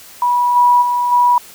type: tone with level steps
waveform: sine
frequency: 975 Hz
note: B5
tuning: 23 cents flat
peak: -11 / -7 / -13 / -8 dBFS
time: 0.22-1.38 s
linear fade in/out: 2 ms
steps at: 0.55 / 0.81 / 1.11 s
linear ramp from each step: 20 ms
effects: white hiss -39 dBFS RMS until 1.54 s